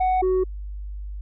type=tone pair in turn; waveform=sine; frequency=743 / 372.5 Hz; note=F#5 / F#4; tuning=+7 / +12 cents; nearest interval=octave; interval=1195 cents; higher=first; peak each=-15 dBFS; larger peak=neither; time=0-0.22 / 0.22-0.44 s; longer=neither; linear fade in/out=10 ms; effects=tanh soft clip ceiling -17 dBFS + added 50 Hz sine -30 dBFS peak until 1.21 s